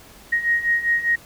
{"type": "beating tone pair", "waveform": "sine", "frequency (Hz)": [1873, 1878], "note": ["A#6", "A#6"], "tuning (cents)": [8, 12], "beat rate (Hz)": 5, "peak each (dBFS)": [-23, -19], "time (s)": [0.32, 1.16], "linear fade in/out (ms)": 10, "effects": ["pink hiss -46 dBFS RMS until 1.25 s"]}